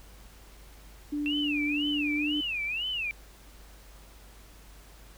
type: tone with pitch glide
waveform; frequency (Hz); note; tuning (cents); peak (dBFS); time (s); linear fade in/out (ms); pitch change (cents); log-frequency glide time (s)
sine; 293.7 to 297.1; D4 to D4; 0 to +20; -28; 1.12-2.41; 10; +20; 2.01-2.23
type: tone with vibrato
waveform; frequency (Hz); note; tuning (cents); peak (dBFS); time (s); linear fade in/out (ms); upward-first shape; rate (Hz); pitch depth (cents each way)
sine; 2653; E7; +10; -29; 1.26-3.11; 0; sine; 2; 240
effects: added 50 Hz sine -50 dBFS peak until 5.17 s + pink hiss -55 dBFS RMS until 5.17 s